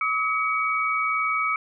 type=tone cluster; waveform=sine; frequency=1158 / 1278 / 2260 Hz; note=D6 / D#6 / C#7; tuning=-25 / +46 / +33 cents; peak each=-32 / -24 / -25 dBFS; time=0.01-1.56 s; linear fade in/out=2 ms; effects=none